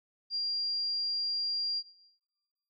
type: tone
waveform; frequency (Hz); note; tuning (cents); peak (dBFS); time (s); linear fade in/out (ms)
sine; 4770; D8; +26; -30; 0.3-1.83; 50
effects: noise-tail reverb RT60 1.0 s tail -17 dB re dry + AAC 48 kbps